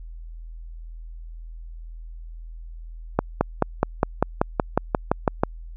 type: accelerating click train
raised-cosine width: 1 ms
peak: -3 dBFS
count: 13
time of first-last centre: 3.19-5.435 s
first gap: 220 ms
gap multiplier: 0.97
effects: added 41 Hz sine -35 dBFS peak until 5.76 s

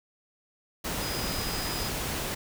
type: tone in noise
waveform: sine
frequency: 4978 Hz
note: D#8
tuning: in tune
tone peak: -37 dBFS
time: 1.01-1.89 s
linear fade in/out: 10 ms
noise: pink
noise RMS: -32 dBFS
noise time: 0.84-2.35 s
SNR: -8 dB
effects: none

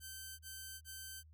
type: tone bursts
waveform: 5% pulse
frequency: 1547 Hz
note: G6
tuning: 23 cents flat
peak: -36 dBFS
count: 3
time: 0-1.234 s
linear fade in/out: 50 ms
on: 390 ms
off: 32 ms
effects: added 78 Hz sine -58 dBFS peak until 1.33 s

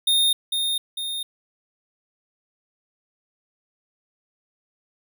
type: tone with echo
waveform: square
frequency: 3670 Hz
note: A#7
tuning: 28 cents flat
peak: -17 dBFS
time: 0.07-0.33 s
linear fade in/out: 5 ms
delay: 450 ms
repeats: 2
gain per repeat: -5 dB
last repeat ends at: 1.23 s
effects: none

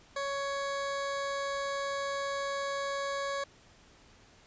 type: tone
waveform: 20% pulse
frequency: 557 Hz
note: C#5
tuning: 8 cents sharp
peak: -27 dBFS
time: 0.16-3.44 s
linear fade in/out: 5 ms
effects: pink hiss -59 dBFS RMS until 4.46 s + resampled to 16000 Hz

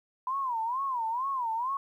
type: tone with vibrato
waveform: sine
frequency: 991 Hz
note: B5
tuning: 6 cents sharp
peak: -28 dBFS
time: 0.27-1.77 s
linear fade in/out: 2 ms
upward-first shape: sine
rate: 2.2 Hz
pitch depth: 190 cents each way
effects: 11-bit

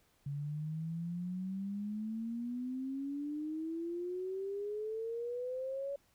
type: exponential sweep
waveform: sine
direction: up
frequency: 140 to 566 Hz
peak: -36 dBFS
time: 0.26-5.96 s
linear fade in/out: 5 ms
effects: pink hiss -71 dBFS RMS until 6.14 s

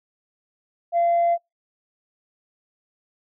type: tone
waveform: sine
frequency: 686 Hz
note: F5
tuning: 31 cents flat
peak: -15 dBFS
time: 0.92-1.38 s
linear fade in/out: 50 ms
effects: noise-tail reverb RT60 0.2 s tail -26 dB re dry + tanh soft clip ceiling -14 dBFS

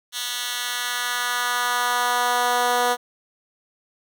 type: tone with high-pass filter sweep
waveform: 10% pulse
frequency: 244.4 Hz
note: B3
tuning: 18 cents flat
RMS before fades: -23 dBFS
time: 0.12-2.97 s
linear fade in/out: 50 ms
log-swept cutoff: 3100 to 520 Hz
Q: 1.2
effects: none

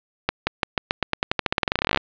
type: accelerating click train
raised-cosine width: 0.3 ms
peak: -3 dBFS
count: 27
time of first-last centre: 0.29-1.974 s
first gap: 180 ms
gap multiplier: 0.9
effects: resampled to 11025 Hz + 7-bit

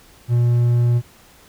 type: tone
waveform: triangle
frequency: 120 Hz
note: B2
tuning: 49 cents flat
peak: -11 dBFS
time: 0.28-1.02 s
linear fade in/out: 50 ms
effects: pink hiss -49 dBFS RMS until 1.48 s

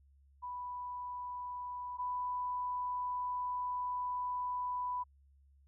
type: tone pair in turn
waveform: sine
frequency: 987.8 / 992.1 Hz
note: B5 / B5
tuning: 0 / +8 cents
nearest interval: unison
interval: 8 cents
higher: second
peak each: -39 / -34 dBFS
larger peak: second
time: 0.42-1.98 / 1.98-5.04 s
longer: second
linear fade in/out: 20 ms
effects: added 69 Hz sine -62 dBFS peak until 5.67 s

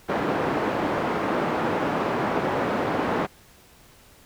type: band-pass noise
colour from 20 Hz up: pink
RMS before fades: -25 dBFS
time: 0.08-3.27 s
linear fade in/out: 20 ms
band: 230 to 1300 Hz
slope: 12 dB/octave
effects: pink hiss -53 dBFS RMS until 4.25 s

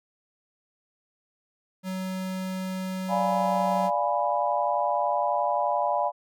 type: tone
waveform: square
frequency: 187.3 Hz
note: F#3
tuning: 21 cents sharp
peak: -30 dBFS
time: 1.83-3.91 s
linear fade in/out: 50 ms
type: chord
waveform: sine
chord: D diminished seventh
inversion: none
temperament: equal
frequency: 587.3 / 698.5 / 830.6 / 987.8 Hz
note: D5 / F5 / Ab5 / Cb6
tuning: 0 / 0 / 0 / 0 cents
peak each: -28 dBFS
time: 3.08-6.12 s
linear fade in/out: 50 ms
effects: none

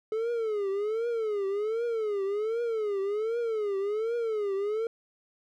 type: tone with vibrato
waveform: triangle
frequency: 429.7 Hz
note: A4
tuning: 41 cents flat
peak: -25 dBFS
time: 0.12-4.87 s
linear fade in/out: 2 ms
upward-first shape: triangle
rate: 1.3 Hz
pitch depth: 190 cents each way
effects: none

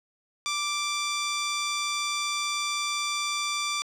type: tone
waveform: 10% pulse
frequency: 1174.7 Hz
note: D6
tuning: in tune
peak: -18 dBFS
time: 0.46-3.82 s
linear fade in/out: 0 ms
effects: low-pass 9000 Hz 12 dB/octave + 10-bit

